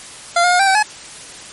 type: tone with pitch steps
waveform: 25% pulse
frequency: 691 / 712 / 717 / 784 / 768 / 850 Hz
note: F5 / F5 / F5 / G5 / G5 / G#5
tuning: -19 / +33 / +45 / 0 / -36 / +40 cents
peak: -7 dBFS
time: 0.36-0.828 s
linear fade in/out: 5 ms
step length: 78 ms
effects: white hiss -35 dBFS RMS until 1.52 s + MP3 48 kbps